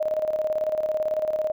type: tone with tremolo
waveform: sine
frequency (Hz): 620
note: D#5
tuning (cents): -6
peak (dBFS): -20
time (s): 0-1.52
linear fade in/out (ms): 10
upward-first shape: square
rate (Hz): 18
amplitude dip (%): 60
effects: none